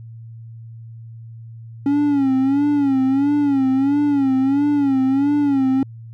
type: tone with vibrato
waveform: triangle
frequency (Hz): 276.9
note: C#4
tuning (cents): -2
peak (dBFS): -12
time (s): 1.86-5.83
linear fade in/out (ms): 2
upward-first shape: sine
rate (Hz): 1.5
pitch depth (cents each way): 96
effects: added 114 Hz sine -34 dBFS peak until 6.13 s